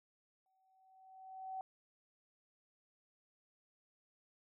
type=tone with exponential growth; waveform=sine; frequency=759 Hz; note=F#5; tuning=44 cents sharp; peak=-39 dBFS; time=0.46-1.61 s; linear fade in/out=1 ms; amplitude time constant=250 ms; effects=none